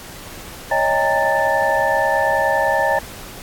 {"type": "tone cluster", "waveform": "sine", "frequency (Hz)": [557, 627, 807, 916, 1764], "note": ["C#5", "D#5", "G#5", "A#5", "A6"], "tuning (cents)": [8, 13, -50, -31, 4], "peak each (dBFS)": -21, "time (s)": [0.71, 2.99], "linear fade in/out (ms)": 5, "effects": ["pink hiss -36 dBFS RMS until 3.42 s", "AAC 64 kbps"]}